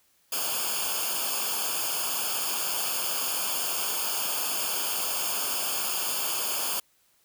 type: noise with comb filter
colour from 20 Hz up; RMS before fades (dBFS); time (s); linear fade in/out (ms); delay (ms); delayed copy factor
white; -29; 0.32-6.8; 5; 0.51; -0.95
effects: white hiss -66 dBFS RMS until 7.24 s